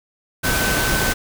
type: tone in noise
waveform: sine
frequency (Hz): 1527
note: G6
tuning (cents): -46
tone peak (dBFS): -23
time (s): 0.43-1.14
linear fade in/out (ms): 20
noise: pink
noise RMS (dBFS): -20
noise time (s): 0.43-1.14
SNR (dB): -6
effects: none